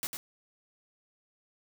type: noise with echo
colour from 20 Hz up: white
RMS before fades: -34 dBFS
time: 0.03-0.07 s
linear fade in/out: 0 ms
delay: 100 ms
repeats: 1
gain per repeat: -5 dB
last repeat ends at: 0.17 s
effects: none